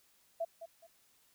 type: tone with echo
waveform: sine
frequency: 666 Hz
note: E5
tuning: 18 cents sharp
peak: -32 dBFS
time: 0.4-0.45 s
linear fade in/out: 10 ms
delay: 210 ms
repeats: 2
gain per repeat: -11 dB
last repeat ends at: 0.87 s
effects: white hiss -69 dBFS RMS until 1.34 s